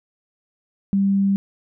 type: tone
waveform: sine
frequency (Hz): 196.9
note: G3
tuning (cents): +8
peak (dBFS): -15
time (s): 0.93-1.36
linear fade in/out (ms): 0
effects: none